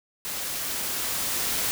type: noise with level ramp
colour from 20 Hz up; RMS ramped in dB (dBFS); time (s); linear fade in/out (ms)
white; -32 to -26; 0.25-1.71; 0
effects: none